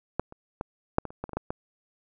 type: clicks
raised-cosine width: 1 ms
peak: -11 / -30 / -17 / -6 / -20 / -30 / -18 / -27 / -22 / -14 / -16 dBFS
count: 11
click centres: 0.196 / 0.324 / 0.611 / 0.984 / 1.053 / 1.105 / 1.24 / 1.293 / 1.333 / 1.37 / 1.505 s
effects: none